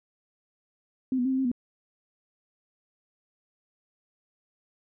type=tone with pitch steps; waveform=sine; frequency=259.9 / 245.7 / 264.4 / 261.7 / 265.8 / 243.9 Hz; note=C4 / B3 / C4 / C4 / C4 / B3; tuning=-11 / -9 / +18 / 0 / +27 / -21 cents; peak=-23 dBFS; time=1.12-1.516 s; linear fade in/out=2 ms; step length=66 ms; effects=none